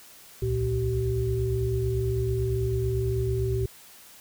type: tone cluster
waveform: sine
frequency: 60.4 / 69.4 / 116.4 / 383.7 Hz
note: B1 / C#2 / A#2 / G4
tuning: -38 / +3 / -2 / -37 cents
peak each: -35 / -32 / -26 / -28 dBFS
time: 0.42-3.66 s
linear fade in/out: 5 ms
effects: white hiss -50 dBFS RMS until 4.2 s